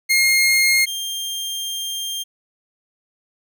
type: tone pair in turn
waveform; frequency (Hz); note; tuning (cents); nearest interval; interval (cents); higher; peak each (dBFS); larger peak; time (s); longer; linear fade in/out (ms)
sawtooth; 2137 / 3193; C7 / G7; +36 / +31; perfect fifth; 695; second; -10 / -21; first; 0.09-0.86 / 0.86-2.24; second; 20
effects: none